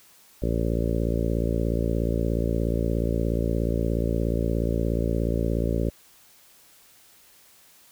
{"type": "harmonic tone", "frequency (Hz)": 56.9, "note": "A#1", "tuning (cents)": -41, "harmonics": [1, 2, 3, 4, 5, 6, 7, 8, 9, 10], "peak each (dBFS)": [-26, -29, -31, -32, -33, -34, -34, -35, -36, -36], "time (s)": [0.42, 5.9], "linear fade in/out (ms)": 5, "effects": ["white hiss -55 dBFS RMS until 7.91 s"]}